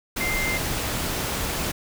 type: tone in noise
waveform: sine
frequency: 2093 Hz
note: C7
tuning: in tune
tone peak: -25 dBFS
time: 0.2-0.58 s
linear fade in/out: 10 ms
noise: pink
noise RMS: -27 dBFS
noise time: 0.16-1.72 s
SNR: -1 dB
effects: none